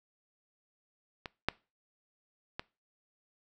clicks, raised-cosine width 0.3 ms, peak -23 / -11 / -20 dBFS, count 3, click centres 1.258 / 1.486 / 2.595 s, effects noise-tail reverb RT60 0.3 s tail -22 dB re dry

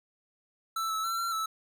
square tone with pitch steps, 1324 / 1305 / 1348 / 1364 / 1311 Hz, E6 / E6 / E6 / F6 / E6, +7 / -18 / +38 / -41 / -10 cents, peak -30 dBFS, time 0.76-1.46 s, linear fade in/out 5 ms, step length 140 ms, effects none

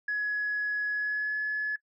sine tone with pitch glide, 1684 to 1707.5 Hz, G#6 to G#6, +24 to +48 cents, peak -26 dBFS, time 0.08-1.76 s, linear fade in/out 5 ms, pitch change +24 cents, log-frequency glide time 0.9-1.37 s, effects noise-tail reverb RT60 0.1 s tail -22 dB re dry + tanh soft clip ceiling -23 dBFS

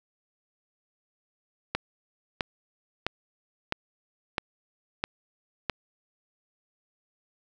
click train, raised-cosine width 0.3 ms, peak -10 dBFS, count 7, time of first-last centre 1.75-5.697 s, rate 1.52 Hz, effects none

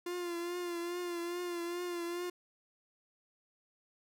45% pulse tone with vibrato, 348.5 Hz, F4, 4 cents flat, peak -36 dBFS, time 0.06-2.3 s, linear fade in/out 5 ms, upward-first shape triangle, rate 2.4 Hz, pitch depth 44 cents each way, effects none

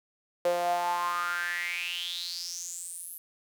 sawtooth tone with high-pass filter sweep, 174.61 Hz, F3, in tune, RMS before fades -32 dBFS, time 0.45-3.18 s, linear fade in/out 2 ms, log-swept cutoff 520 to 12000 Hz, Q 7.9, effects none

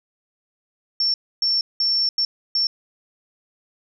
sine tone bursts at uneven times, 5430 Hz, F8, 50 cents flat, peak -17 dBFS, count 5, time 1-1.14 / 1.42-1.61 / 1.8-2.09 / 2.18-2.25 / 2.55-2.67 s, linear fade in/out 2 ms, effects none

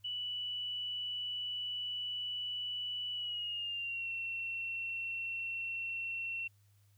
sine tone with pitch glide, 2960 to 2714 Hz, F#7 to E7, 0 to +50 cents, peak -36 dBFS, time 0.04-6.48 s, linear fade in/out 10 ms, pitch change -150 cents, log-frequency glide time 3.12-4.1 s, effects added 101 Hz sine -64 dBFS peak until 6.97 s + white hiss -75 dBFS RMS until 6.97 s

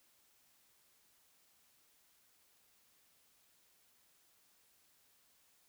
silence, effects white hiss -71 dBFS RMS until 5.68 s

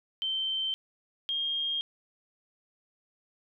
sine tone pair in turn, 3109 / 3227 Hz, G7 / G7, -15 / +50 cents, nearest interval minor second, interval 65 cents, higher second, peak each -28 dBFS, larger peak neither, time 0.22-0.74 / 1.29-1.81 s, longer neither, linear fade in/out 0 ms, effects none

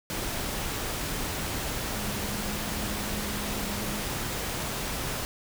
sine tone in noise, 206.8 Hz, G#3, 7 cents flat, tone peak -37 dBFS, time 1.96-4.02 s, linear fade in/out 0 ms, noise pink, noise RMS -32 dBFS, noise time 0.1-5.25 s, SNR -8 dB, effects none

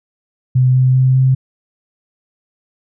sine tone with pitch steps, 127.9 / 128.94 / 129.99 / 131.04 Hz, C3 / C3 / C3 / C3, -39 / -25 / -11 / +3 cents, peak -8 dBFS, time 0.55-1.35 s, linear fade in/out 10 ms, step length 200 ms, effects none

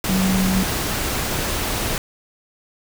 sine tone in noise, 188.6 Hz, F#3, 33 cents sharp, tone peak -17 dBFS, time 0.09-0.63 s, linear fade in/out 2 ms, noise pink, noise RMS -23 dBFS, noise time 0.04-1.98 s, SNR +3 dB, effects none

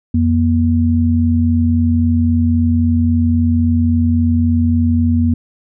sine tone pair together, 87.6 / 239.1 Hz, F2 / A#3, +6 / +44 cents, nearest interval octave + perfect fourth, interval 1738 cents, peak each -13 dBFS, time 0.14-5.34 s, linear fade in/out 5 ms, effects none

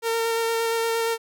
sawtooth tone with vibrato, 457.2 Hz, A#4, 34 cents flat, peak -18 dBFS, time 0.02-1.18 s, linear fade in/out 50 ms, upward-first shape square, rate 8.6 Hz, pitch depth 10 cents each way, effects none

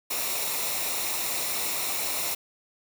white noise with comb filter, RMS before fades -29 dBFS, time 0.1-2.35 s, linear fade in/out 10 ms, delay 0.63 ms, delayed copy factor -0.55, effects none

